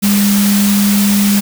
sine tone in noise, 202.5 Hz, G#3, 43 cents flat, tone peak -9 dBFS, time 0.02-1.41 s, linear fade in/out 20 ms, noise white, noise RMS -18 dBFS, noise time 0.02-1.41 s, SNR +6 dB, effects none

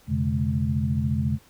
sine tone cluster, 85.4 / 128.4 / 142.6 / 212.7 Hz, F2 / C3 / C#3 / G#3, -38 / -32 / +49 / +42 cents, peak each -27 dBFS, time 0.07-1.39 s, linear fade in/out 50 ms, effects pink hiss -56 dBFS RMS until 1.49 s

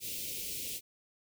white band-stop noise, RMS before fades -39 dBFS, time 0-0.81 s, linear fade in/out 50 ms, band 540 to 2300 Hz, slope 48 dB/octave, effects none

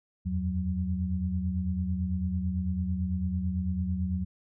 sine tone cluster, 81.1 / 90.1 / 185 Hz, E2 / F#2 / F#3, -28 / -45 / 0 cents, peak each -31 / -34 / -30 dBFS, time 0.25-4.25 s, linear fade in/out 20 ms, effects none

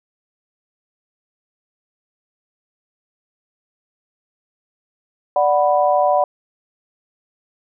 sine chord, B minor, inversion first, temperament equal, 587.3 / 740 / 987.8 Hz, D5 / F#5 / B5, 0 / 0 / 0 cents, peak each -16 / -16 / -20 dBFS, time 5.36-6.24 s, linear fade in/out 2 ms, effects none

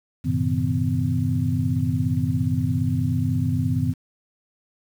sine tone cluster, 95.1 / 112.6 / 129.6 / 159.1 / 253.2 Hz, F#2 / A2 / C3 / D#3 / B3, +48 / +40 / -16 / +39 / +43 cents, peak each -26 dBFS, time 0.24-3.94 s, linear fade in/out 20 ms, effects 8-bit

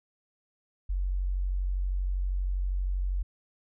sine tone, 46.29 Hz, F#1, 2 cents sharp, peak -26 dBFS, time 0.89-3.23 s, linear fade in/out 10 ms, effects none

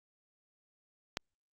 click, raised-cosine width 0.2 ms, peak -15 dBFS, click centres 1.171 s, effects Opus 48 kbps

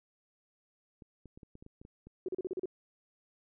clicks, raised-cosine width 3 ms, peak -38 dBFS, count 10, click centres 1.022 / 1.257 / 1.375 / 1.432 / 1.554 / 1.625 / 1.664 / 1.815 / 1.851 / 2.07 s
sine tone bursts, 370 Hz, F#4, in tune, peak -32 dBFS, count 7, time 2.26-2.657 s, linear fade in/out 2 ms, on 25 ms, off 37 ms
effects none

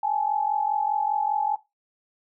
sine tone pair together, 817 / 862 Hz, G#5 / A5, -29 / -36 cents, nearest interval minor second, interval 93 cents, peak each -25 dBFS, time 0.03-1.56 s, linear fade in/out 5 ms, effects noise-tail reverb RT60 0.2 s tail -18 dB re dry

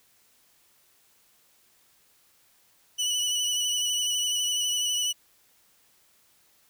25% pulse tone with vibrato, 2960 Hz, F#7, in tune, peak -21 dBFS, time 2.98-5.13 s, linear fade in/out 20 ms, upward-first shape sine, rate 12 Hz, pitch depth 24 cents each way, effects white hiss -63 dBFS RMS until 6.69 s

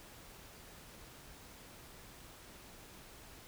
silence, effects pink hiss -55 dBFS RMS until 3.47 s

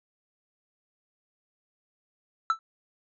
triangle tone with exponential decay, 1324 Hz, E6, 7 cents sharp, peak -15 dBFS, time 2.5-2.59 s, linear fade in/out 1 ms, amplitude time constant 19 ms, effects resampled to 16000 Hz

